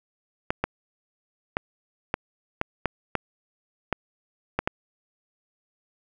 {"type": "clicks", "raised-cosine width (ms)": 0.5, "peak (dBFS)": -8, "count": 10, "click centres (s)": [0.505, 0.64, 1.569, 2.141, 2.614, 2.857, 3.153, 3.927, 4.59, 4.675], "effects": ["8-bit"]}